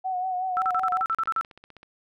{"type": "tone with vibrato", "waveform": "sine", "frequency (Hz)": 740, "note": "F#5", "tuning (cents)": 0, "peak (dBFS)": -25, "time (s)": [0.04, 1.03], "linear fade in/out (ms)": 20, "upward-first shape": "sine", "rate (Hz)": 5.4, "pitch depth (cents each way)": 41}
{"type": "tone bursts", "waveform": "sine", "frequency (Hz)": 1329, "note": "E6", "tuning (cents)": 14, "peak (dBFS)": -22, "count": 10, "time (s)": [0.57, 1.411], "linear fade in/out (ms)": 0, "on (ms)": 49, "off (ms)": 39}
{"type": "click train", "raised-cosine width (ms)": 0.3, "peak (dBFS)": -31, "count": 12, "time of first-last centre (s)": [1.13, 1.831], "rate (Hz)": 15.7}
{"effects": []}